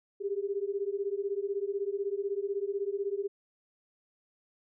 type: beating tone pair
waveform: sine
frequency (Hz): 392 / 408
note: G4 / G#4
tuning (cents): 0 / -31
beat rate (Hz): 16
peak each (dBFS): -33 / -33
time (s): 0.2-3.28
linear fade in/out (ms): 20
effects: none